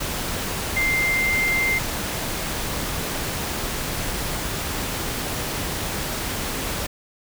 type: tone in noise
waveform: sine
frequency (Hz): 2093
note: C7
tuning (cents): 0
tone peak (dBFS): -19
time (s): 0.76-1.79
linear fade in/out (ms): 10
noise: pink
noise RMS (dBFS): -27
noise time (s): 0-6.87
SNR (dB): +5
effects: none